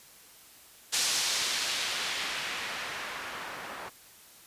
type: noise with low-pass filter sweep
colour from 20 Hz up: blue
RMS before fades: -33 dBFS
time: 0.92-3.9 s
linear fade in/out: 20 ms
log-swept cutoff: 6100 to 1100 Hz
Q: 0.93
effects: white hiss -54 dBFS RMS until 4.46 s + resampled to 32000 Hz